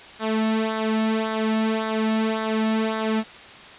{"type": "tone with flanger", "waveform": "sawtooth", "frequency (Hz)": 220, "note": "A3", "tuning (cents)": 0, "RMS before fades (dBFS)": -23, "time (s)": [0.19, 3.24], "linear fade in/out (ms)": 50, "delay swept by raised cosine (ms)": [0.35, 2.05], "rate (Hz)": 1.8, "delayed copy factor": -0.65, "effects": ["white hiss -42 dBFS RMS until 3.78 s", "resampled to 8000 Hz"]}